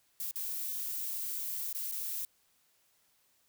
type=noise with dropouts; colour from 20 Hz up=violet; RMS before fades=-37 dBFS; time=0.2-2.25 s; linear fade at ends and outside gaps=1 ms; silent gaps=0.311-0.357 / 1.728-1.748 / 1.915-1.921 s; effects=white hiss -71 dBFS RMS until 3.48 s